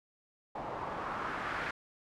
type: noise with low-pass filter sweep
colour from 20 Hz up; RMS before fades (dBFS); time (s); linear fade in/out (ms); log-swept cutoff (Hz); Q
white; -38; 0.55-1.71; 5; 800 to 1700; 2.1
effects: none